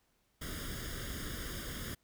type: noise with comb filter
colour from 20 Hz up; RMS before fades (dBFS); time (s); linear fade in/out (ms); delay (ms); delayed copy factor
pink; -41; 0.41-1.95; 10; 0.59; +0.8
effects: pink hiss -75 dBFS RMS until 2.03 s